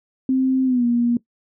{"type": "tone with pitch glide", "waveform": "sine", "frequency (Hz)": [261.6, 238.5], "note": ["C4", "A#3"], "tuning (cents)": [0, 40], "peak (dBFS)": -15, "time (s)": [0.29, 1.17], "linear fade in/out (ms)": 2, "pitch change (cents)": -160, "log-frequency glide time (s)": [0.65, 0.85], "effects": ["noise-tail reverb RT60 0.1 s tail -19 dB re dry"]}